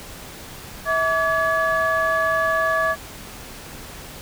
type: tone cluster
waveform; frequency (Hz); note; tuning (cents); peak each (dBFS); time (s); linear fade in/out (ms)
sine; 648 / 1151 / 1694; E5 / D6 / G#6; -30 / -35 / +34; -21; 0.85-2.96; 50
effects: tanh soft clip ceiling -11 dBFS + pink hiss -38 dBFS RMS until 4.21 s